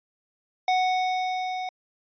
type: tone with level ramp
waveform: square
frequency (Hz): 740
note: F#5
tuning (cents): 0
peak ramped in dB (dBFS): -20 to -30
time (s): 0.68-1.69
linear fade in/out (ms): 2
effects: resampled to 11025 Hz